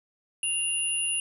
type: tone pair together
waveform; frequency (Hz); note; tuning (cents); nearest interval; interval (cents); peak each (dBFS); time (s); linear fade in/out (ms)
sine; 2794 / 9983; F7 / D#9; 0 / +5; octave + minor seventh; 2205; -28; 0.43-1.2; 2
effects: none